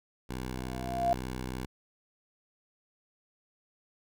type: tone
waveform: 10% pulse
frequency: 63.4 Hz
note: B1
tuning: 46 cents sharp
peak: -27 dBFS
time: 0.29-1.66 s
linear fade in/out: 10 ms
type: tone with exponential growth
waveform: sine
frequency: 691 Hz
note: F5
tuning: 19 cents flat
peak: -21 dBFS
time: 0.53-1.13 s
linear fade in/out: 0 ms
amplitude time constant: 130 ms
effects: none